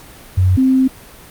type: tone pair in turn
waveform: sine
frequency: 92.5 / 261.6 Hz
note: F#2 / C4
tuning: 0 / 0 cents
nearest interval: octave + tritone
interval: 1800 cents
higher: second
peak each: -9 dBFS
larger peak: neither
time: 0.37-0.57 / 0.57-0.88 s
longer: second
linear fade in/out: 10 ms
effects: pink hiss -39 dBFS RMS until 1.3 s + Opus 48 kbps